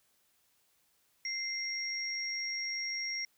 sine tone pair together, 2093 / 5588 Hz, C7 / F8, 0 / 0 cents, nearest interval octave + perfect fourth, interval 1700 cents, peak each -37 / -36 dBFS, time 1.25-3.25 s, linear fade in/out 2 ms, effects white hiss -72 dBFS RMS until 3.37 s

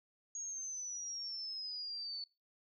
sine exponential sweep, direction down, 6645 to 4454 Hz, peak -40 dBFS, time 0.35-2.24 s, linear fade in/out 2 ms, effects noise-tail reverb RT60 0.3 s tail -25 dB re dry

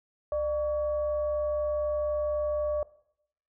sine tone with frequency modulation, 598 Hz, D5, 31 cents sharp, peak -26 dBFS, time 0.32-2.83 s, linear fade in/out 2 ms, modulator 533 Hz, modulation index 0.35, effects noise-tail reverb RT60 0.7 s tail -18 dB re dry

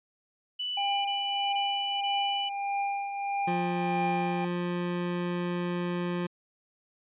sine tone bursts, 2973 Hz, F#7, 8 cents sharp, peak -30 dBFS, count 4, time 0.59-2.493 s, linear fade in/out 10 ms, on 460 ms, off 21 ms
square tone with tremolo, 800 Hz, G5, 35 cents sharp, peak -27 dBFS, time 0.77-4.45 s, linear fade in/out 5 ms, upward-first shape triangle, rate 1.6 Hz, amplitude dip 55%
25% pulse tone, 176 Hz, F3, 14 cents sharp, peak -25 dBFS, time 3.47-6.27 s, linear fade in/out 10 ms
effects resampled to 8000 Hz

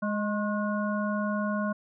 harmonic tone with a mistuned harmonic, 207.7 Hz, G#3, in tune, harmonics 1 / 3 / 5 / 7, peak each -28 / -33 / -35 / -36 dBFS, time 0.02-1.73 s, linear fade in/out 10 ms, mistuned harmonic 5, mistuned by +57 cents, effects none

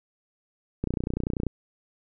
click train, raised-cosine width 3 ms, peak -14 dBFS, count 20, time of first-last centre 0.84-1.467 s, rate 30.3 Hz, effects none

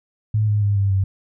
sine tone with pitch steps, 107.4 / 104.52 / 101.72 / 99 / 96.35 Hz, A2 / G#2 / G#2 / G2 / G2, -41 / +12 / -35 / +18 / -29 cents, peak -15 dBFS, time 0.34-1.04 s, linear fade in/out 5 ms, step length 140 ms, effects none

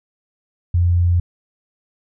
sine tone, 87.31 Hz, F2, in tune, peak -12 dBFS, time 0.74-1.2 s, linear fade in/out 5 ms, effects none

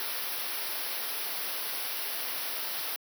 white band-stop noise, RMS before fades -34 dBFS, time 0-2.96 s, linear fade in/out 0 ms, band 5700 to 10000 Hz, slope 96 dB/octave, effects high-pass 400 Hz 12 dB/octave

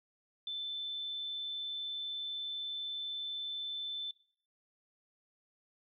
sine tone, 3528 Hz, A7, 4 cents sharp, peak -36 dBFS, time 0.47-4.11 s, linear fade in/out 2 ms, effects noise-tail reverb RT60 0.6 s tail -20 dB re dry

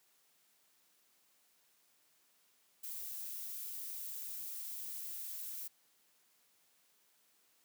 violet noise, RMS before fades -44 dBFS, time 2.83-5.68 s, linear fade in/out 10 ms, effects white hiss -72 dBFS RMS until 7.64 s + high-pass 150 Hz 12 dB/octave

